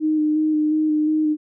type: tone with vibrato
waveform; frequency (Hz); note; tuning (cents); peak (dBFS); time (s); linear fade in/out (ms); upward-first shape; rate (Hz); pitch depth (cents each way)
sine; 307.3; D#4; -21; -16; 0-1.37; 50; square; 2.8; 15
effects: none